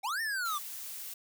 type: linear two-way sweep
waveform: square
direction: up then down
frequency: 721 to 1848 to 1131 Hz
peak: -32 dBFS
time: 0.03-0.59 s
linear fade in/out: 20 ms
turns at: 0.21 s
type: noise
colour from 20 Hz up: blue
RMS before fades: -42 dBFS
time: 0.45-1.14 s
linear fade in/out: 5 ms
effects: none